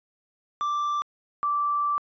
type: tone pair in turn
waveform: triangle / sine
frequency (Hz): 1174.7 / 1167.3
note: D6 / D6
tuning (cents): 0 / -11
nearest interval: unison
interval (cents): 11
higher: first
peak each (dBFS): -22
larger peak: neither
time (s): 0.61-1.02 / 1.43-1.98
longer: second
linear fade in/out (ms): 0
effects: resampled to 16000 Hz